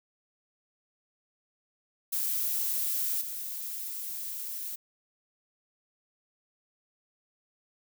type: noise with level steps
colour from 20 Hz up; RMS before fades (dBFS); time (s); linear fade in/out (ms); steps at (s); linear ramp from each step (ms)
violet; -30 / -37; 2.12-4.76; 10; 3.21; 5
effects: none